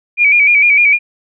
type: tone with vibrato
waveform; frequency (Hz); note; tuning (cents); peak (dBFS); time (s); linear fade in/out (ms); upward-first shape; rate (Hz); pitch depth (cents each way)
sine; 2349; D7; 0; -6; 0.17-0.99; 50; square; 6.6; 51
effects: none